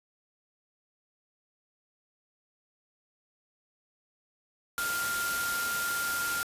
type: tone in noise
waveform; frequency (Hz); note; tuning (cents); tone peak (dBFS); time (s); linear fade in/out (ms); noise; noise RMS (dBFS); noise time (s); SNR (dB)
sine; 1396.9; F6; 0; -30; 4.78-6.43; 0; white; -34; 4.78-6.43; +1
effects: resampled to 32000 Hz